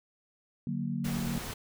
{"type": "chord", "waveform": "sine", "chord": "D augmented", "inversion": "none", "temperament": "equal", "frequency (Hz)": [146.83, 185, 233.1], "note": ["D3", "F#3", "A#3"], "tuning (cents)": [0, 0, 0], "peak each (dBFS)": [-35, -35, -34], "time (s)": [0.67, 1.38], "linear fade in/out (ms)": 2}
{"type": "noise", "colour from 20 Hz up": "pink", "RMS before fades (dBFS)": -39, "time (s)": [1.04, 1.54], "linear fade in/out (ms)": 10}
{"effects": []}